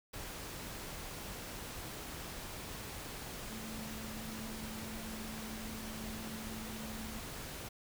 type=tone in noise; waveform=sine; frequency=220 Hz; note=A3; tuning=in tune; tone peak=-45 dBFS; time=3.5-7.2 s; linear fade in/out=10 ms; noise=pink; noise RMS=-45 dBFS; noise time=0.13-7.69 s; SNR=-3 dB; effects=none